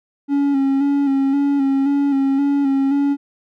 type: tone with vibrato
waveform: triangle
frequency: 277.2 Hz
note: C#4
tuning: in tune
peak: -12 dBFS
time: 0.28-3.17 s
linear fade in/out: 50 ms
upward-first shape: square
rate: 1.9 Hz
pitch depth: 32 cents each way
effects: none